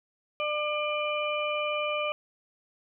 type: harmonic tone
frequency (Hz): 598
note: D5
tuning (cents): +31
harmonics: 1 / 2 / 4 / 5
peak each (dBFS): -30 / -33 / -33 / -37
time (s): 0.4-2.12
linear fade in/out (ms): 0
effects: none